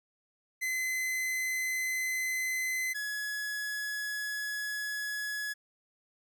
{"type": "tone pair in turn", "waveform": "45% pulse", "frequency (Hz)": [2041, 1689.8], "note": ["C7", "G#6"], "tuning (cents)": [-44, 30], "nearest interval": "minor third", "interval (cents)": 326, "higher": "first", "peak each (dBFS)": [-30, -33], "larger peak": "first", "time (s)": [[0.61, 2.94], [2.94, 5.54]], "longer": "second", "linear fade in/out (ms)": 20, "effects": []}